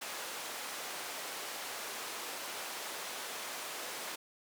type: band-pass noise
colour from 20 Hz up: pink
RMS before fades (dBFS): -42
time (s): 0.01-4.16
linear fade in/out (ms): 10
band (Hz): 550 to 15000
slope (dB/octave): 12
effects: none